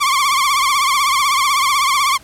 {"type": "tone with vibrato", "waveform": "sawtooth", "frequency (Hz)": 1108.7, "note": "C#6", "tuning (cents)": 0, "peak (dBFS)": -9, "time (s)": [0, 2.18], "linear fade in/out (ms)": 20, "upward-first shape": "triangle", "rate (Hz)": 16, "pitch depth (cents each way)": 130, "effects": ["pink hiss -44 dBFS RMS until 2.23 s", "low-pass 12000 Hz 12 dB/octave"]}